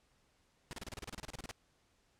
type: noise bursts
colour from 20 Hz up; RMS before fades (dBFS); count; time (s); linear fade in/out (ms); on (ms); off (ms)
pink; -44; 16; 0.71-1.511; 0; 21; 31
effects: pink hiss -73 dBFS RMS until 2.19 s + low-pass 9000 Hz 12 dB/octave